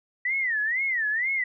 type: tone with vibrato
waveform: sine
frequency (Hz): 1921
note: B6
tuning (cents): -48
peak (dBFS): -23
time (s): 0.25-1.44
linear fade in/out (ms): 5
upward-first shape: sine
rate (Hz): 2.1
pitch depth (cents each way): 220
effects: none